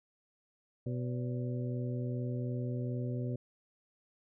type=harmonic tone with a mistuned harmonic; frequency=124.2 Hz; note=B2; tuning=10 cents sharp; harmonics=1 / 2 / 3 / 4 / 5; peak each=-34 / -40 / -44 / -46 / -48 dBFS; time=0.86-3.36 s; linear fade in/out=5 ms; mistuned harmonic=5; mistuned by=-120 cents; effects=none